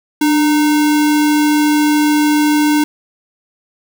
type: tone with sample-and-hold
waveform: sine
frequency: 297.7 Hz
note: D4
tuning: 24 cents sharp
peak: -9 dBFS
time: 0.21-2.84 s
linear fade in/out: 5 ms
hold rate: 1225 Hz
effects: none